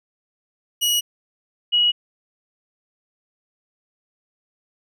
sawtooth / sine tone pair in turn, 2909 / 2909 Hz, F#7 / F#7, -30 / -30 cents, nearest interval unison, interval 0 cents, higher neither, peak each -14 dBFS, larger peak neither, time 0.81-1.01 / 1.72-1.92 s, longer neither, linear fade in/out 20 ms, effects none

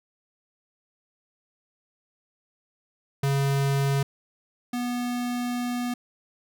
square tone pair in turn, 138.59 / 244.2 Hz, C#3 / B3, 0 / -19 cents, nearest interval minor seventh, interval 981 cents, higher second, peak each -22 / -27 dBFS, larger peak first, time 3.23-4.03 / 4.73-5.94 s, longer second, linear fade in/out 5 ms, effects none

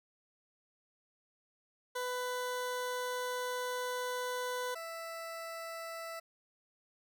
20% pulse tone pair in turn, 498.3 / 661 Hz, B4 / E5, +15 / +5 cents, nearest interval perfect fourth, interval 490 cents, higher second, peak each -30 / -36 dBFS, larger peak first, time 1.95-4.75 / 4.75-6.2 s, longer first, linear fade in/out 10 ms, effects none

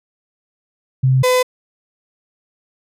sine / 35% pulse tone pair in turn, 130.8 / 504.8 Hz, C3 / B4, 0 / +38 cents, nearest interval octave + major seventh, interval 2338 cents, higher second, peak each -10 dBFS, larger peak neither, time 1.03-1.23 / 1.23-1.43 s, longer neither, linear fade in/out 10 ms, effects resampled to 32000 Hz

